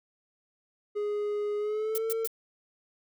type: tone with pitch glide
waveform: triangle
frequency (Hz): 415.3 to 450.3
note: G#4 to A4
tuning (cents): 0 to +40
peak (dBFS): -26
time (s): 0.95-2.27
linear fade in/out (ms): 20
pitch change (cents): +140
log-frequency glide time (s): 1.58-2.07
type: noise bursts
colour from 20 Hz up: violet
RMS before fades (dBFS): -33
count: 3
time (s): 1.95-2.274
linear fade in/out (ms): 0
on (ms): 28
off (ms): 120
effects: none